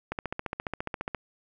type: click train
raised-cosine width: 0.5 ms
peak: -16 dBFS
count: 16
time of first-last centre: 0.12-1.147 s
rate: 14.6 Hz
effects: none